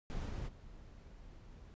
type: noise with level steps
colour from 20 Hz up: brown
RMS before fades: -39 / -41 / -54 dBFS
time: 0.1-1.74 s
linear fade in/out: 0 ms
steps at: 0.28 / 0.47 s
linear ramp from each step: 20 ms
effects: resampled to 16000 Hz